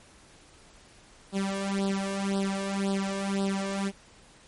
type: tone with flanger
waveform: sawtooth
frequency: 196 Hz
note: G3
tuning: in tune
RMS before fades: -29 dBFS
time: 1.32-3.92 s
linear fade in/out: 50 ms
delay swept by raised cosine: 0.22 to 1.82 ms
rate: 1.9 Hz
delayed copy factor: +0.9
effects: pink hiss -55 dBFS RMS until 4.47 s + MP3 48 kbps